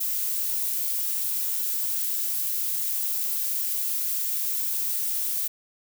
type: noise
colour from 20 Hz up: violet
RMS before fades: -27 dBFS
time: 0-5.48 s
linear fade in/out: 10 ms
effects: none